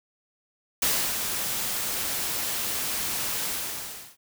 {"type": "noise with ADSR envelope", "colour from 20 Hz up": "white", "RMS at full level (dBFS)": -23, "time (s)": [0.82, 4.17], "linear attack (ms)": 5, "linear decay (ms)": 300, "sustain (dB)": -6, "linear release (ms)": 730, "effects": []}